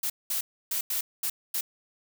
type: noise bursts at uneven times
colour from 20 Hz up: blue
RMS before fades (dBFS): -29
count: 6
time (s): 0.03-0.1 / 0.3-0.41 / 0.71-0.81 / 0.9-1.01 / 1.23-1.3 / 1.54-1.61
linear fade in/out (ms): 5
effects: none